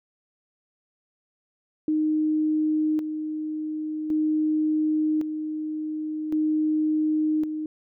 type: tone with tremolo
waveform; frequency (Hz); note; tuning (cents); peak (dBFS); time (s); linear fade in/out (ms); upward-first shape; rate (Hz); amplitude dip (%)
sine; 308.9; D#4; -12; -20; 1.88-7.66; 2; square; 0.45; 55
effects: none